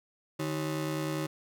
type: ring-modulated tone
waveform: 30% pulse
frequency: 233.1 Hz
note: A#3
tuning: in tune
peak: -25 dBFS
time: 0.39-1.27 s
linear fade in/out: 10 ms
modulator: 81.5 Hz
effects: none